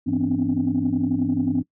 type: tone cluster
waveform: sine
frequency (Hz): 101.7 / 167.3 / 250.4 / 261.6 / 289.1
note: G#2 / E3 / B3 / C4 / D4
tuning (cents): -36 / +26 / +24 / 0 / -27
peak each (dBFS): -30 / -29 / -24 / -22 / -24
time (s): 0.06-1.63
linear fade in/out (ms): 20
effects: noise-tail reverb RT60 0.1 s tail -21 dB re dry + tanh soft clip ceiling -12 dBFS